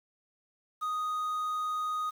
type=tone with quantisation; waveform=triangle; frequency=1244.5 Hz; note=D#6; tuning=in tune; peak=-28 dBFS; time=0.81-2.11 s; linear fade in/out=20 ms; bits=9; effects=none